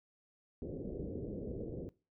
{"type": "low-pass noise", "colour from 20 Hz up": "white", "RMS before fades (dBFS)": -42, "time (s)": [0.62, 1.89], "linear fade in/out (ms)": 0, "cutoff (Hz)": 500, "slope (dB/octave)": 48, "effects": ["noise-tail reverb RT60 0.3 s tail -19 dB re dry"]}